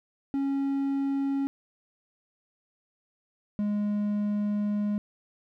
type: tone pair in turn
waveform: triangle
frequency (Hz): 275.5 / 207.2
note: C#4 / G#3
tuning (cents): -11 / -4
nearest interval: perfect fourth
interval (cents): 493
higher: first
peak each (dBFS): -23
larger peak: neither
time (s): 0.34-1.47 / 3.59-4.98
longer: second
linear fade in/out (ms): 0
effects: none